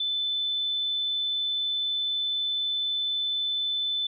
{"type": "tone", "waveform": "sine", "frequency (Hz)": 3516, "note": "A7", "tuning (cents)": -2, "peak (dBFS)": -25, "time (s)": [0, 4.07], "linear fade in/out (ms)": 5, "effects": []}